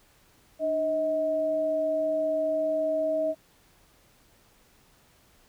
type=tone pair together; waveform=sine; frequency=299.7 / 635 Hz; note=D4 / D#5; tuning=+35 / +35 cents; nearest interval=octave + minor second; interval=1300 cents; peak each=-34 / -24 dBFS; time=0.59-3.35 s; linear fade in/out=50 ms; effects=pink hiss -61 dBFS RMS until 5.48 s